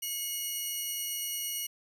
10% pulse tone pair together, 2175 / 2903 Hz, C#7 / F#7, -33 / -34 cents, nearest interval perfect fourth, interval 499 cents, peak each -34 / -25 dBFS, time 0.02-1.67 s, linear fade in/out 10 ms, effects none

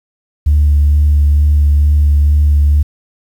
sine tone with vibrato, 73.42 Hz, D2, in tune, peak -5 dBFS, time 0.46-2.83 s, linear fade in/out 10 ms, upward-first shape sine, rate 2.2 Hz, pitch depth 17 cents each way, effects tanh soft clip ceiling -3 dBFS + 7-bit

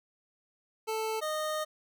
25% pulse tone pair in turn, 440 / 617.1 Hz, A4 / D#5, 0 / -14 cents, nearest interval tritone, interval 586 cents, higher second, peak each -27 dBFS, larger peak neither, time 0.87-1.21 / 1.21-1.65 s, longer second, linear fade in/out 20 ms, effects none

